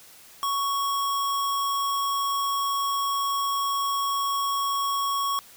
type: tone with sample-and-hold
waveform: sine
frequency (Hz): 1114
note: C#6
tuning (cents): +8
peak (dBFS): -23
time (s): 0.43-5.39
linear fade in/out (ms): 0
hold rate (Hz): 4410
effects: white hiss -50 dBFS RMS until 5.56 s